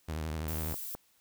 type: tone with vibrato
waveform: sawtooth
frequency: 78.4 Hz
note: D#2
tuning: 14 cents sharp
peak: -30 dBFS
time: 0.08-0.74 s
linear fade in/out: 10 ms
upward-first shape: sine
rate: 12 Hz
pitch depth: 79 cents each way
type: noise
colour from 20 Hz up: violet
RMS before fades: -40 dBFS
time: 0.48-0.95 s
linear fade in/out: 2 ms
type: clicks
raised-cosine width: 1 ms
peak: -26 dBFS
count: 2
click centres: 0.742 / 0.95 s
effects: white hiss -68 dBFS RMS until 1.2 s